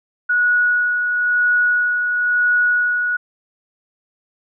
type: tone with tremolo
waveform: sine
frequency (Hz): 1461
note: F#6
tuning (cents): -22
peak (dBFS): -12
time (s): 0.29-3.17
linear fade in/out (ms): 10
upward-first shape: sine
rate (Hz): 0.99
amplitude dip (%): 40
effects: none